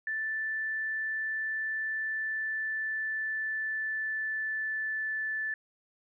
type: tone with pitch glide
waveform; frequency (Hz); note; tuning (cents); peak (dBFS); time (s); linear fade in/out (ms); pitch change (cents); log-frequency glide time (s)
sine; 1760 to 1749.9; A6 to A6; 0 to -10; -30; 0.07-5.54; 2; -10; 2.01-5.4
effects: none